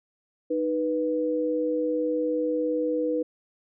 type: tone pair together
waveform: sine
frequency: 309.4 / 491.1 Hz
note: D#4 / B4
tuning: -10 / -10 cents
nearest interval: minor sixth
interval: 800 cents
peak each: -27 / -25 dBFS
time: 0.5-3.23 s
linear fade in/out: 10 ms
effects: none